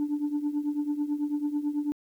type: tone with tremolo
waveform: sine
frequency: 293.7 Hz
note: D4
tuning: in tune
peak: -21 dBFS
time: 0-1.92 s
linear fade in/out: 0 ms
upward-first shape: triangle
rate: 9.1 Hz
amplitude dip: 85%
effects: tanh soft clip ceiling -22 dBFS + 10-bit